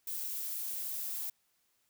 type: noise with high-pass filter sweep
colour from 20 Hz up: violet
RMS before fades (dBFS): -38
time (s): 0.07-1.3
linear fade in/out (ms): 5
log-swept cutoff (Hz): 340 to 810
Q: 7
effects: white hiss -75 dBFS RMS until 1.89 s